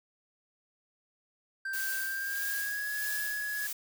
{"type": "tone with pitch glide", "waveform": "triangle", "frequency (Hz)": [1568, 1680.5], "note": ["G6", "G#6"], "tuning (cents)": [0, 20], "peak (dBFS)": -31, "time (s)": [1.65, 3.67], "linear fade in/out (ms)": 5, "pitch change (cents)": 120, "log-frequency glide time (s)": [2.02, 2.92]}
{"type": "noise with tremolo", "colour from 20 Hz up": "blue", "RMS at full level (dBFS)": -36, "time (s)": [1.73, 3.73], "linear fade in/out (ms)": 5, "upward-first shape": "sine", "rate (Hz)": 1.6, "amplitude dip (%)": 55}
{"effects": []}